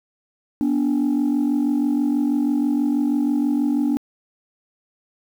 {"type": "tone pair together", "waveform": "sine", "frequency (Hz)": [244.2, 290.4], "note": ["B3", "D4"], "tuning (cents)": [-19, -19], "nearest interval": "minor third", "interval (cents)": 300, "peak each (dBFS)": [-19, -17], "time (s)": [0.61, 3.97], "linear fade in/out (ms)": 0, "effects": ["tanh soft clip ceiling -14 dBFS", "8-bit"]}